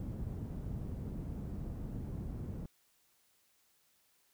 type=low-pass noise; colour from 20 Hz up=white; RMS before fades=-41 dBFS; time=0-2.66 s; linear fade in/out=2 ms; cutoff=150 Hz; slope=12 dB/octave; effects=white hiss -72 dBFS RMS until 4.33 s